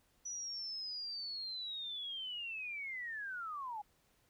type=linear sweep; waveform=sine; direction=down; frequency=5920 to 805 Hz; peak=-40 dBFS; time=0.25-3.82 s; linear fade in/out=10 ms; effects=pink hiss -73 dBFS RMS until 4.29 s